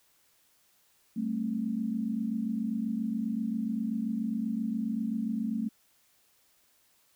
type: tone cluster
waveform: sine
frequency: 195.2 / 222.7 / 268.4 Hz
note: G3 / A3 / C4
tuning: -7 / +21 / +44 cents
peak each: -36 / -30 / -37 dBFS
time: 1.16-5.69 s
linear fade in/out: 10 ms
effects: white hiss -67 dBFS RMS until 7.15 s